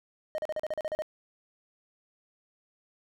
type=tone bursts; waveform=triangle; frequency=619 Hz; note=D#5; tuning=9 cents flat; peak=-27 dBFS; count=10; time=0.35-1.021 s; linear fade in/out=0 ms; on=32 ms; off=39 ms; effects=none